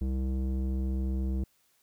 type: tone with low-pass filter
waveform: square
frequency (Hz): 65.3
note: C2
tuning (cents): -3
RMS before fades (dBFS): -30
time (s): 0.01-1.44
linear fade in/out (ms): 5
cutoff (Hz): 300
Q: 1.3
effects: white hiss -69 dBFS RMS until 1.82 s

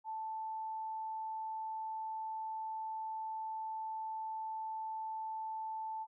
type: tone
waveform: sine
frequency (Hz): 880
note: A5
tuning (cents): 0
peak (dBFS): -38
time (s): 0.04-6.07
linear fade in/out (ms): 50
effects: none

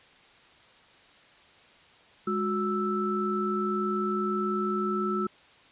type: tone cluster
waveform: sine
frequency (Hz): 206.7 / 365 / 1319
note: G#3 / F#4 / E6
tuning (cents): -8 / -24 / +1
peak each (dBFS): -30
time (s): 2.27-5.27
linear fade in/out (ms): 5
effects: white hiss -56 dBFS RMS until 5.71 s + resampled to 8000 Hz

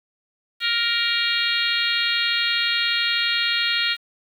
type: harmonic tone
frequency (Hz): 468.3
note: A#4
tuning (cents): +8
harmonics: 3 / 4 / 5 / 6 / 7 / 8 / 9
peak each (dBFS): -27 / -27 / -27 / -27 / -27 / -27 / -27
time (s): 0.6-3.97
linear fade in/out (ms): 50
effects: 8-bit

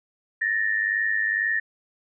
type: tone pair together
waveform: sine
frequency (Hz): 1760 / 1862.1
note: A6 / A#6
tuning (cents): 0 / -2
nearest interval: minor second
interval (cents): 98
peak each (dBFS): -24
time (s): 0.41-1.6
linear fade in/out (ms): 10
effects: none

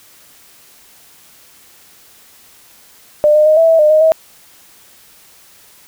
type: tone with pitch steps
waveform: sine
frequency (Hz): 599 / 608 / 620 / 656 / 652 / 606 / 621 / 641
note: D5 / D#5 / D#5 / E5 / E5 / D#5 / D#5 / E5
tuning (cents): +34 / -40 / -6 / -9 / -19 / -46 / -3 / -49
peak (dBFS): -6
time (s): 3.24-4.12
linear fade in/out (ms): 0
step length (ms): 110
effects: white hiss -45 dBFS RMS until 5.87 s

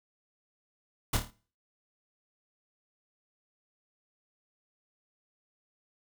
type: noise with echo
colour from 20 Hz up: pink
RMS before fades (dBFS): -27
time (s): 1.13-1.17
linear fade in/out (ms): 5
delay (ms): 27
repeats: 5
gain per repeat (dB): -6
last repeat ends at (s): 1.305
effects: noise-tail reverb RT60 0.4 s tail -19 dB re dry

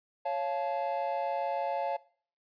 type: chord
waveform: triangle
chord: Db augmented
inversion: none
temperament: just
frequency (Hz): 554.4 / 693 / 866.2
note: Db5 / F5 / A5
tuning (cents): 0 / -14 / -27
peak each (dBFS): -32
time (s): 0.25-1.97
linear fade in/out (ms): 10
effects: noise-tail reverb RT60 0.5 s tail -21 dB re dry + resampled to 11025 Hz

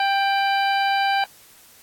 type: harmonic tone with a mistuned harmonic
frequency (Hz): 789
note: G5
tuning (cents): +11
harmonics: 1 / 2 / 3 / 4 / 5 / 6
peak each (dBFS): -19 / -25 / -29 / -31 / -33 / -35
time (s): 0-1.24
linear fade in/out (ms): 2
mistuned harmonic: 4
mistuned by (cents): -75
effects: white hiss -50 dBFS RMS until 1.82 s + AAC 64 kbps

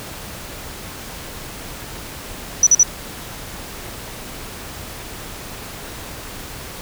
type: tone bursts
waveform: sine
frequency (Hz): 5920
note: F#8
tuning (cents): 0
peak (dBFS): -7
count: 3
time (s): 2.63-2.831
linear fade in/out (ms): 2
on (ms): 37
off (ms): 45
effects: pink hiss -33 dBFS RMS until 6.81 s

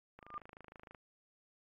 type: click train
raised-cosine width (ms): 0.5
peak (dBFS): -37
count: 21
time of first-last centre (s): 0.19-0.948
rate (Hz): 26.4
type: tone with exponential growth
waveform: sine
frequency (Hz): 1200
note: D6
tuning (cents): +37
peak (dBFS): -37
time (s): 0.21-0.38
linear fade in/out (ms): 5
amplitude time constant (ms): 35
effects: AAC 32 kbps

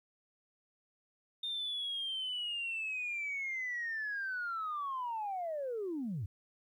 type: linear sweep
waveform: sine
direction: down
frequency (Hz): 3649 to 83.9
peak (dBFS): -34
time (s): 1.43-6.26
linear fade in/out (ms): 5
effects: tanh soft clip ceiling -31 dBFS + 12-bit

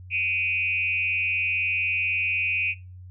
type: tone with frequency modulation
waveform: sine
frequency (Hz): 2489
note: D#7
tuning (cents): 0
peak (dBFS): -22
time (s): 0.1-2.75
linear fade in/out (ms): 50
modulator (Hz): 192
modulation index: 0.89
effects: noise-tail reverb RT60 0.3 s tail -21 dB re dry + added 91 Hz sine -40 dBFS peak until 3.1 s

